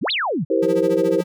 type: exponential two-way sweep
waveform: sine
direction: up then down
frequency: 124 to 4435 to 124 Hz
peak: -19 dBFS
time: 0.01-0.45 s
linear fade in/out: 20 ms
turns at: 0.11 s
type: chord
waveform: sine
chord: C dominant seventh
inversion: first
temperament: just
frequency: 327 / 392.4 / 470.9 / 523.3 Hz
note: E4 / G4 / Bb4 / C5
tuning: -14 / +2 / +18 / 0 cents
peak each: -21 dBFS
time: 0.5-1.21 s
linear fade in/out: 5 ms
type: tone with tremolo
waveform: square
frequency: 178.4 Hz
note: F3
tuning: 37 cents sharp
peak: -24 dBFS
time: 0.62-1.24 s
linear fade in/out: 10 ms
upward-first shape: sine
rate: 14 Hz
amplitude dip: 90%
effects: none